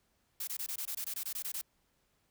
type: noise bursts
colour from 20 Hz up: blue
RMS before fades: -38 dBFS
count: 13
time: 0.4-1.614 s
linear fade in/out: 5 ms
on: 74 ms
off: 21 ms
effects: pink hiss -75 dBFS RMS until 2.3 s